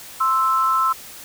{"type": "tone pair together", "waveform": "sine", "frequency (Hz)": [1046.5, 1318.5], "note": ["C6", "E6"], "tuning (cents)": [0, 0], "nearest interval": "major third", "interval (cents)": 400, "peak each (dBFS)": [-20, -17], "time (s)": [0.2, 0.93], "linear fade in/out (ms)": 10, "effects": ["white hiss -39 dBFS RMS until 1.24 s"]}